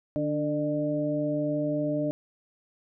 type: harmonic tone with a mistuned harmonic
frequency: 150.2 Hz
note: D3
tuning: 39 cents sharp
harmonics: 1 / 2 / 3 / 4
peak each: -33 / -28 / -40 / -29 dBFS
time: 0.16-2.11 s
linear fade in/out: 0 ms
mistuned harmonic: 2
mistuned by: -39 cents
effects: none